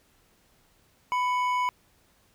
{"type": "tone pair together", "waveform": "triangle", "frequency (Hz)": [994.9, 2218], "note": ["B5", "C#7"], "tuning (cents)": [12, 0], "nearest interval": "octave + major second", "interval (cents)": 1388, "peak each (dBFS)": [-22, -32], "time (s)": [1.12, 1.69], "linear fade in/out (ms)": 0, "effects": ["pink hiss -64 dBFS RMS until 2.34 s"]}